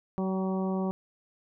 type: harmonic tone with a mistuned harmonic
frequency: 189 Hz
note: F#3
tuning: 37 cents sharp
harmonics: 1 / 2 / 3 / 4 / 5 / 6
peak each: -28 / -34 / -38 / -40 / -42 / -44 dBFS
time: 0.18-0.91 s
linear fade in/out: 0 ms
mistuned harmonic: 4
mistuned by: +16 cents
effects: none